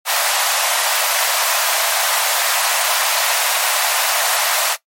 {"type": "high-pass noise", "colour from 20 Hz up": "pink", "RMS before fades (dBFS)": -17, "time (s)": [0.05, 4.77], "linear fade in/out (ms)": 50, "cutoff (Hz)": 610, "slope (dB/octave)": 48, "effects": ["noise-tail reverb RT60 0.1 s tail -17 dB re dry", "MP3 64 kbps"]}